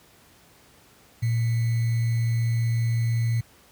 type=tone with sample-and-hold; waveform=sine; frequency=115.7 Hz; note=A#2; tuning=13 cents flat; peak=-20 dBFS; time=1.22-3.41 s; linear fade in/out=10 ms; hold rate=2100 Hz; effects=pink hiss -55 dBFS RMS until 3.71 s + high-pass 60 Hz 12 dB/octave